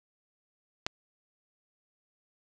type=clicks; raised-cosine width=0.2 ms; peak=-12 / -29 dBFS; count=2; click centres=0.865 / 0.868 s; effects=none